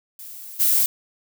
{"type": "noise with level steps", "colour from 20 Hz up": "violet", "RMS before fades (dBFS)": [-38, -18], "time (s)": [0.19, 0.86], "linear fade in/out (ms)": 2, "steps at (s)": 0.59, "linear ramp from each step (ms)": 20, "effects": []}